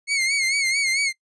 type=tone with vibrato; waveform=sawtooth; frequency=2177 Hz; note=C#7; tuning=32 cents flat; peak=-16 dBFS; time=0.07-1.13 s; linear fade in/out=50 ms; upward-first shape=sine; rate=4.5 Hz; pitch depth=77 cents each way; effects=noise-tail reverb RT60 0.1 s tail -22 dB re dry + resampled to 22050 Hz